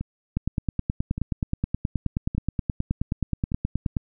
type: two click trains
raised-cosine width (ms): 5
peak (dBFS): -17 / -11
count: 4 / 35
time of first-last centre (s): 0.01-3.519 / 0.37-3.968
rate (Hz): 0.855 / 9.45
effects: none